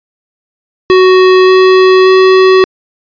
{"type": "tone with pitch steps", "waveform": "square", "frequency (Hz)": [371.9, 374.1, 376.2], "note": ["F#4", "F#4", "F#4"], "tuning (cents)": [9, 19, 29], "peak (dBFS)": -3, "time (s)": [0.9, 2.64], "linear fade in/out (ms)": 0, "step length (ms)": 580, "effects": ["resampled to 11025 Hz"]}